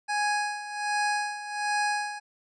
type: tone with tremolo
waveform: 25% pulse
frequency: 830.6 Hz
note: G#5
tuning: in tune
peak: -20 dBFS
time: 0.08-2.2 s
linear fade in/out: 20 ms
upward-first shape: sine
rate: 1.3 Hz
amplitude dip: 75%
effects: resampled to 22050 Hz